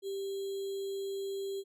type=tone with sample-and-hold; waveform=sine; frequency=392 Hz; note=G4; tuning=in tune; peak=-34 dBFS; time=0.02-1.64 s; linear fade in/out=50 ms; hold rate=3675 Hz; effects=resampled to 32000 Hz